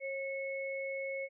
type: tone pair together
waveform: sine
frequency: 541.7 / 2194 Hz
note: C#5 / C#7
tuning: -40 / -18 cents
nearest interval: 2 octaves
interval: 2422 cents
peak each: -37 / -40 dBFS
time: 0-1.29 s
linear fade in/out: 50 ms
effects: none